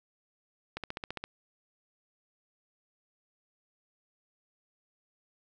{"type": "click train", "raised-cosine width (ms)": 0.3, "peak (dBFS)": -20, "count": 8, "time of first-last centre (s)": [0.77, 1.24], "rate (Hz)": 14.9, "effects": []}